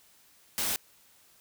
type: noise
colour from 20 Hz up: white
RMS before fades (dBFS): -30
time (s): 0.58-0.76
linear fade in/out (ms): 0
effects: white hiss -61 dBFS RMS until 1.4 s